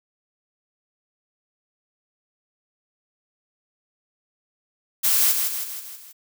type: noise with echo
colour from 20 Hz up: blue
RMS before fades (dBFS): -19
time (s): 5.03-5.33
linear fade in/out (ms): 20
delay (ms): 160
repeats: 5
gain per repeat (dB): -5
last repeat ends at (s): 6.13
effects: none